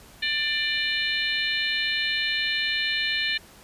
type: harmonic tone with a mistuned harmonic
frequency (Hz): 592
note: D5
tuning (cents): +14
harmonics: 3 / 4 / 5 / 6 / 7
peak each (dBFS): -28 / -29 / -30 / -31 / -31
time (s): 0.22-3.38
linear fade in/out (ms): 10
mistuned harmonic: 6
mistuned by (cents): +37
effects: pink hiss -50 dBFS RMS until 3.63 s + resampled to 32000 Hz